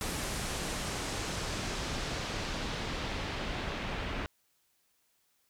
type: noise with low-pass filter sweep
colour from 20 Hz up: pink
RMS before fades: -36 dBFS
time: 0.01-4.26 s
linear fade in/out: 0 ms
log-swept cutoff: 11000 to 2700 Hz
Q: 1
effects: white hiss -73 dBFS RMS until 5.49 s